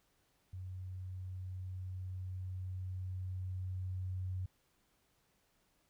sine tone with level ramp, 92.6 Hz, F#2, 2 cents sharp, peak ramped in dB -42 to -36 dBFS, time 0.53-4.46 s, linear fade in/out 5 ms, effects pink hiss -75 dBFS RMS until 5.89 s

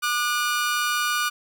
sawtooth tone pair together, 1200 / 1461.2 Hz, D6 / F#6, +37 / -22 cents, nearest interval minor third, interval 341 cents, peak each -21 dBFS, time 0.02-1.3 s, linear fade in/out 20 ms, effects none

